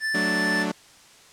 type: tone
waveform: square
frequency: 1760 Hz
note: A6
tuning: in tune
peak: -24 dBFS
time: 0-0.66 s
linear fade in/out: 50 ms
type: chord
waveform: sawtooth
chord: D major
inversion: first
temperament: equal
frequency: 185 / 220 / 293.7 Hz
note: F#3 / A3 / D4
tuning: 0 / 0 / 0 cents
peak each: -25 / -26 / -25 dBFS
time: 0.14-0.72 s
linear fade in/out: 10 ms
effects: white hiss -51 dBFS RMS until 1.32 s + low-pass 8000 Hz 12 dB/octave